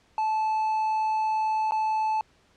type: tone with dropouts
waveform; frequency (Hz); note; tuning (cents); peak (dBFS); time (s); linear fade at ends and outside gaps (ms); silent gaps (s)
triangle; 871; A5; -18; -21; 0.18-2.21; 1; 1.71-1.72
effects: pink hiss -62 dBFS RMS until 2.56 s + low-pass 6000 Hz 12 dB/octave